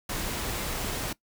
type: noise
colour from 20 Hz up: pink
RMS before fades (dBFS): -32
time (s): 0.09-1.13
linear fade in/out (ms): 5
effects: noise-tail reverb RT60 0.1 s tail -20 dB re dry